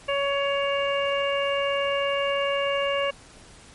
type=harmonic tone; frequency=560 Hz; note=C#5; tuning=18 cents sharp; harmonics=1 / 2 / 3 / 4 / 5; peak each=-24 / -30 / -34 / -33 / -30 dBFS; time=0.08-3.11 s; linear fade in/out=10 ms; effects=pink hiss -49 dBFS RMS until 3.74 s + MP3 48 kbps